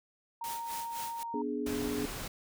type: tone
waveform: sine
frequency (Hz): 928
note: A#5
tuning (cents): -8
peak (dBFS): -36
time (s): 0.41-1.42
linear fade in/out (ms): 5
type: noise with tremolo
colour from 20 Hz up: white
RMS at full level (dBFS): -41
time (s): 0.44-1.23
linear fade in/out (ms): 0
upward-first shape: sine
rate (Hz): 3.9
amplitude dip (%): 80
type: chord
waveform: sine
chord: G# diminished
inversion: first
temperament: equal with one note detuned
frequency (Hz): 246.9 / 293.7 / 418.9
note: B3 / D4 / G#4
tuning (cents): 0 / 0 / +15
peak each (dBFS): -36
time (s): 1.34-2.06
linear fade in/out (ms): 2
type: noise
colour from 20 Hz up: pink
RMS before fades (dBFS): -40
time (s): 1.66-2.28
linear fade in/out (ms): 5
effects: none